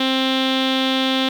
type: tone with low-pass filter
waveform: sawtooth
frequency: 263.2 Hz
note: C4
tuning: 10 cents sharp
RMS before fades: -19 dBFS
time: 0-1.29 s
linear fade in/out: 5 ms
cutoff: 3500 Hz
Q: 6.7
effects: 7-bit